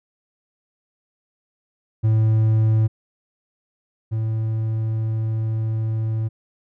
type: tone pair in turn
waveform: triangle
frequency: 110 / 110.77 Hz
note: A2 / A2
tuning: 0 / +12 cents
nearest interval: unison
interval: 12 cents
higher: second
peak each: -12 / -18 dBFS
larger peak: first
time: 2.03-2.88 / 4.11-6.29 s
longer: second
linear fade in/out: 20 ms
effects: none